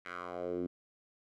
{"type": "tone with band-pass filter sweep", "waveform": "10% pulse", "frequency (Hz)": 88.8, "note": "F2", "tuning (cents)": 29, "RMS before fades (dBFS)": -39, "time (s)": [0.05, 0.67], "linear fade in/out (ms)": 10, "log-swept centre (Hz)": [1900, 270], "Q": 2.9, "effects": []}